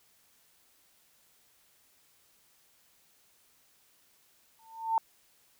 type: tone with exponential growth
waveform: sine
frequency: 899 Hz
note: A5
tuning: 37 cents sharp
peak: -21 dBFS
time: 4.59-4.98 s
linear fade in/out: 1 ms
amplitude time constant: 83 ms
effects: white hiss -66 dBFS RMS until 5.59 s